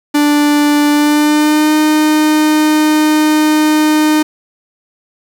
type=tone with pitch glide; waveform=45% pulse; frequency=293.7 to 306.5 Hz; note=D4 to D#4; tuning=0 to -26 cents; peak=-8 dBFS; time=0.14-4.23 s; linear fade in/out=10 ms; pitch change=+74 cents; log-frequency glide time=0.91-1.74 s; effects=7-bit